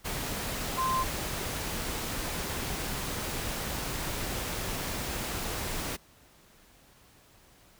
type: tone in noise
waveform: sine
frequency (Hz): 1042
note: C6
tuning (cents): -7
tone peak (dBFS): -26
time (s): 0.77-1.04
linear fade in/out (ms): 20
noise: pink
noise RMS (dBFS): -34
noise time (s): 0.04-5.97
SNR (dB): +5
effects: pink hiss -59 dBFS RMS until 7.79 s